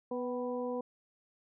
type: harmonic tone with a mistuned harmonic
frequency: 246.9 Hz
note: B3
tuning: in tune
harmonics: 1 / 2 / 3 / 4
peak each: -38 / -35 / -46 / -44 dBFS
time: 0.11-0.81 s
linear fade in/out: 5 ms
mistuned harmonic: 3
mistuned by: +41 cents
effects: none